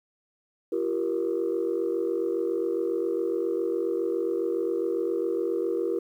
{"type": "tone cluster", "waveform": "sine", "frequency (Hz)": [340, 387.3, 472.2], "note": ["F4", "G4", "A#4"], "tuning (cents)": [-46, -21, 22], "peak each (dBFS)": -28, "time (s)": [0.72, 5.99], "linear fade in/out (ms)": 5, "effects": ["tanh soft clip ceiling -18 dBFS", "10-bit"]}